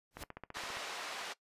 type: noise with exponential growth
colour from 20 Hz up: pink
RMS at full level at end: -41 dBFS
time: 0.11-0.23 s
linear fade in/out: 0 ms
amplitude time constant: 25 ms
type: click train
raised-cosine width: 0.5 ms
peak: -29 dBFS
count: 10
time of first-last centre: 0.17-0.77 s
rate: 15 Hz
type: band-pass noise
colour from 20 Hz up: pink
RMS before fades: -43 dBFS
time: 0.54-1.34 s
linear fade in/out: 20 ms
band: 680 to 5400 Hz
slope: 12 dB/octave
effects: noise-tail reverb RT60 0.1 s tail -19 dB re dry + resampled to 32000 Hz